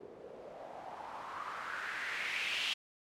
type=noise with low-pass filter sweep; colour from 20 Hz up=blue; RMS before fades=-41 dBFS; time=0-2.74 s; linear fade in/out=10 ms; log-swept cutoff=400 to 3100 Hz; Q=3.9; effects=none